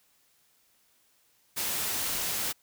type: noise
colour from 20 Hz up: white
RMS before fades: -31 dBFS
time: 1.56-2.53 s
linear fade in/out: 20 ms
effects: white hiss -67 dBFS RMS until 2.62 s